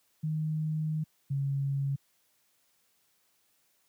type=tone pair in turn; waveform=sine; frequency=155.56 / 138.59 Hz; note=D#3 / C#3; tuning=0 / 0 cents; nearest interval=major second; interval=200 cents; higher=first; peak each=-28 / -27 dBFS; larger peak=second; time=0.23-1.04 / 1.3-1.96 s; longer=first; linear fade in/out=10 ms; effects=white hiss -71 dBFS RMS until 3.88 s + high-pass 80 Hz 12 dB/octave